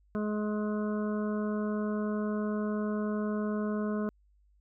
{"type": "harmonic tone", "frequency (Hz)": 211, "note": "G#3", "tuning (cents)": 28, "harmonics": [1, 2, 3, 5, 6, 7], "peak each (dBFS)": [-30, -36, -40, -44, -46, -47], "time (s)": [0.15, 4.09], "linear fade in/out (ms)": 0, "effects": ["added 50 Hz sine -62 dBFS peak until 4.6 s"]}